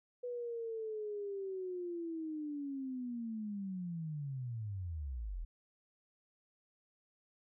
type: linear sweep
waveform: sine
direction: down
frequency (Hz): 493.9 to 36.71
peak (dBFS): -38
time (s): 0.23-5.45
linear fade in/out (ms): 10
effects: none